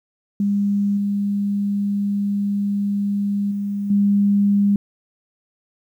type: tone with level steps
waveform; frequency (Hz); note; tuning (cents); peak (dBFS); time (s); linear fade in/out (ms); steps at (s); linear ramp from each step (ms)
sine; 201.9; G#3; -49; -16 / -18 / -21 / -13; 0.4-4.76; 2; 0.97 / 3.51 / 3.9; 5
effects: 9-bit